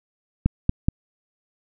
clicks, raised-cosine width 5 ms, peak -5 dBFS, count 3, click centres 0.46 / 0.694 / 0.885 s, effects none

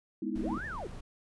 sine chord, E major seventh, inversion first, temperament equal with one note detuned, 207.7 / 246.9 / 311.1 / 327.4 Hz, G#3 / B3 / D#4 / E4, 0 / 0 / 0 / -12 cents, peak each -37 dBFS, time 0.22-0.58 s, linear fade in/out 5 ms
brown noise, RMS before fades -43 dBFS, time 0.35-1.01 s, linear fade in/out 10 ms
sine linear two-way sweep, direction up then down, 243.9 to 1841 to 308.5 Hz, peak -37 dBFS, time 0.41-0.87 s, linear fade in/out 2 ms, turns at 0.66 s
effects resampled to 24000 Hz

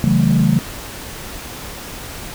sine chord, F# minor seventh, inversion second, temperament equal with one note detuned, 138.59 / 164.81 / 189.43 / 220 Hz, C#3 / E3 / F#3 / A3, 0 / 0 / +41 / 0 cents, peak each -16 dBFS, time 0.04-0.59 s, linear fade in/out 0 ms, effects tanh soft clip ceiling -3 dBFS + pink hiss -31 dBFS RMS until 2.34 s

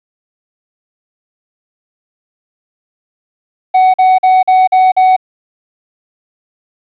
triangle tone bursts, 747 Hz, F#5, 16 cents sharp, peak -3 dBFS, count 6, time 3.74-5.165 s, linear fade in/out 10 ms, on 200 ms, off 45 ms, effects resampled to 8000 Hz + 7-bit

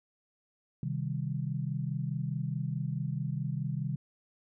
sine chord, C minor, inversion none, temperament equal, 130.81 / 155.56 / 196 Hz, C3 / Eb3 / G3, 0 / 0 / 0 cents, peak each -34 / -34 / -39 dBFS, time 0.83-3.96 s, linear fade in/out 2 ms, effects none

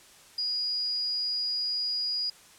sine tone, 4891 Hz, D#8, 31 cents flat, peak -27 dBFS, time 0.38-2.3 s, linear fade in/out 5 ms, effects white hiss -54 dBFS RMS until 2.58 s + low-pass 10000 Hz 12 dB/octave

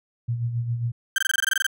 sine tone with tremolo, 118.3 Hz, A#2, 26 cents sharp, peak -21 dBFS, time 0.28-0.92 s, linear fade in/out 10 ms, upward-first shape sine, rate 7.4 Hz, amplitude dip 55%
35% pulse tone bursts, 1568 Hz, G6, in tune, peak -17 dBFS, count 12, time 1.16-1.666 s, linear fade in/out 2 ms, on 22 ms, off 22 ms
effects none

